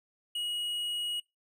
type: tone with tanh clipping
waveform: sine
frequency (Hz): 2900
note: F#7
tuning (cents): -35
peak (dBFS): -33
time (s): 0.35-1.2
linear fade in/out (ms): 5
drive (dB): 9
effects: noise-tail reverb RT60 0.2 s tail -24 dB re dry